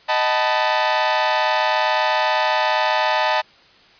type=chord; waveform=sawtooth; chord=B dominant seventh; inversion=first; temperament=equal with one note detuned; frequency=622.3 / 757.7 / 880 / 987.8 Hz; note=D#5 / F#5 / A5 / B5; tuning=0 / +41 / 0 / 0 cents; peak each=-18 / -21 / -16 / -20 dBFS; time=0.08-3.42 s; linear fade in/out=20 ms; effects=white hiss -50 dBFS RMS until 3.99 s + resampled to 11025 Hz